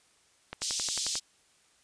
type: click train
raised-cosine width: 0.3 ms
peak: -20 dBFS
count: 8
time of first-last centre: 0.53-1.155 s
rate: 11.2 Hz
type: band-pass noise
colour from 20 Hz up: white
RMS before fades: -33 dBFS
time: 0.61-1.2 s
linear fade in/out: 20 ms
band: 3800 to 7300 Hz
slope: 24 dB/octave
effects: white hiss -65 dBFS RMS until 1.83 s + resampled to 22050 Hz